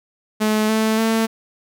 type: tone with pitch steps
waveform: sawtooth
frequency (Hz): 215.1 / 219.5 / 224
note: A3 / A3 / A3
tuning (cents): -39 / -4 / +31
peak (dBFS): -12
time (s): 0.4-1.27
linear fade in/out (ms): 20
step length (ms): 290
effects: none